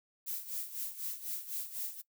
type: noise with tremolo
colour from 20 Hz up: violet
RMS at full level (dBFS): -37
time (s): 0.26-2.02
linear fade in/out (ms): 20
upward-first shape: sine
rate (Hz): 4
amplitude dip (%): 75
effects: noise-tail reverb RT60 0.1 s tail -20 dB re dry